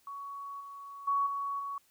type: tone with level steps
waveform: sine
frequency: 1120 Hz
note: C#6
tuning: 18 cents sharp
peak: -39 / -43 / -26 / -32 / -35 dBFS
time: 0.07-1.78 s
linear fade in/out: 2 ms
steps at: 0.6 / 1.07 / 1.26 / 1.59 s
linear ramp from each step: 10 ms
effects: white hiss -68 dBFS RMS until 1.9 s